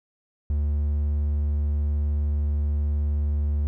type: tone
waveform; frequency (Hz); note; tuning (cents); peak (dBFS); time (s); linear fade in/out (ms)
triangle; 73.42; D2; 0; -19; 0.5-3.67; 0
effects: none